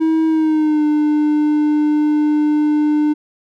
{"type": "tone with pitch glide", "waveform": "triangle", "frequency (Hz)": [320, 300.3], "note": ["D#4", "D4"], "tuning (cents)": [49, 39], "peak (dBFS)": -10, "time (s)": [0, 3.14], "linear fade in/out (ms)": 20, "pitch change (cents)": -110, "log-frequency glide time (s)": [0.27, 0.85], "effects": []}